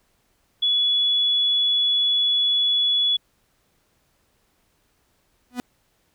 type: tone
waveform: sine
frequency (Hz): 3402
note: G#7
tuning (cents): +41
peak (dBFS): -17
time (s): 0.62-3.17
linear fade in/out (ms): 10
type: tone with exponential growth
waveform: 45% pulse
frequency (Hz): 246.9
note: B3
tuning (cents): 0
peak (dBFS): -21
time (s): 5.5-5.6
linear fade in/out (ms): 0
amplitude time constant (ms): 20
effects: pink hiss -66 dBFS RMS until 6.14 s